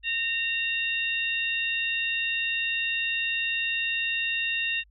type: harmonic tone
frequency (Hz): 920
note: A#5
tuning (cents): -23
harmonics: 2 / 3 / 4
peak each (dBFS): -31 / -27 / -33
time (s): 0.03-4.84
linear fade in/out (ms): 50
effects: added 50 Hz sine -56 dBFS peak until 4.9 s